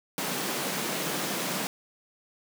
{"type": "high-pass noise", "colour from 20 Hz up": "pink", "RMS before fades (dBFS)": -31, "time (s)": [0.18, 1.67], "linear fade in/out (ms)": 0, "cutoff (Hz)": 150, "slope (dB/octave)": 48, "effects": []}